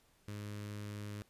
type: tone with notch filter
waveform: sawtooth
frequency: 103.83 Hz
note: G#2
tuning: in tune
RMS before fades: -44 dBFS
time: 0.28-1.22 s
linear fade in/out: 0 ms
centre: 770 Hz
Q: 1.5
effects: pink hiss -70 dBFS RMS until 1.29 s + resampled to 32000 Hz

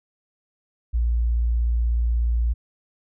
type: tone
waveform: sine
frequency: 58.27 Hz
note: A#1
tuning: in tune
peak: -18 dBFS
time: 0.93-2.54 s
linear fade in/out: 20 ms
effects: none

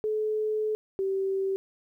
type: tone pair in turn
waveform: sine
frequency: 430 / 386.5 Hz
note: A4 / G4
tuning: -40 / -24 cents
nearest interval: major second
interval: 184 cents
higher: first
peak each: -25 dBFS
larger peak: neither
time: 0.04-0.75 / 0.99-1.56 s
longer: first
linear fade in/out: 0 ms
effects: 11-bit

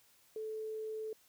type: tone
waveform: sine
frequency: 436.3 Hz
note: A4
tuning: 15 cents flat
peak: -38 dBFS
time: 0.36-1.13 s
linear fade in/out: 2 ms
effects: white hiss -67 dBFS RMS until 1.28 s

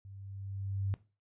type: tone with level ramp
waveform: sine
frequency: 98 Hz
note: G2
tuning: in tune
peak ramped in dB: -47 to -29 dBFS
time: 0.05-0.94 s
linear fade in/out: 0 ms
effects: noise-tail reverb RT60 0.3 s tail -17 dB re dry + resampled to 8000 Hz

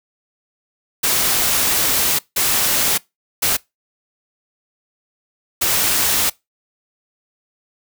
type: noise bursts at uneven times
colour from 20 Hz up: white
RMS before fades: -17 dBFS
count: 4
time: 1.03-2.19 / 2.36-2.98 / 3.42-3.57 / 5.61-6.3 s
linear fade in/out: 10 ms
effects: noise-tail reverb RT60 0.2 s tail -23 dB re dry

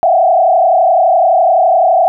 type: tone with frequency modulation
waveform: sine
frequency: 707 Hz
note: F5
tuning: 21 cents sharp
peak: -6 dBFS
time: 0.03-2.08 s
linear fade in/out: 0 ms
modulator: 31.8 Hz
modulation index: 2
effects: none

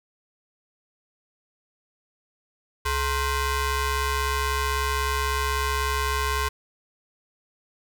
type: ring-modulated tone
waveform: sawtooth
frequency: 493.9 Hz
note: B4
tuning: in tune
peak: -16 dBFS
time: 2.85-6.49 s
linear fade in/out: 10 ms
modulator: 562 Hz
effects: none

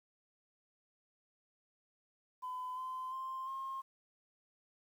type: tone with pitch steps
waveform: sine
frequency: 1010 / 1029.4 / 1049.2 / 1069.4 Hz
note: B5 / C6 / C6 / C6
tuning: +39 / -29 / +4 / +37 cents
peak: -38 dBFS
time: 2.42-3.82 s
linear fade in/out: 20 ms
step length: 350 ms
effects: tanh soft clip ceiling -34 dBFS + 11-bit

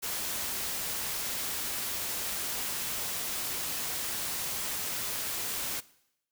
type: noise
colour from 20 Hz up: white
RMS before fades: -34 dBFS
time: 0.02-5.81 s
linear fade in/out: 20 ms
effects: noise-tail reverb RT60 0.8 s tail -20 dB re dry

